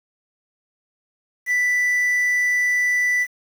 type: tone with quantisation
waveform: triangle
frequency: 1978 Hz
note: B6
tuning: 2 cents sharp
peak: -15 dBFS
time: 1.46-3.27 s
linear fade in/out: 50 ms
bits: 7
effects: none